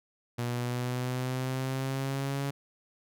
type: exponential sweep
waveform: sawtooth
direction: up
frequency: 120 to 140 Hz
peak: -26 dBFS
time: 0.38-2.51 s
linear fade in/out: 10 ms
effects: none